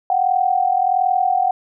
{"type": "tone pair together", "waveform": "sine", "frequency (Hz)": [727, 768.4], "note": ["F#5", "G5"], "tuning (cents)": [-31, -35], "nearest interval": "minor second", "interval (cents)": 96, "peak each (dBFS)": -17, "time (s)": [0.1, 1.51], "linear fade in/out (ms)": 2, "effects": []}